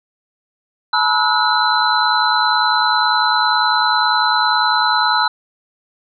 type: tone cluster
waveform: sine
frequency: 863 / 973 / 1295 / 1453 / 4038 Hz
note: A5 / B5 / E6 / F#6 / B7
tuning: -34 / -26 / -31 / -32 / +38 cents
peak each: -19 dBFS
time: 0.93-5.28 s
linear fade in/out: 5 ms
effects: none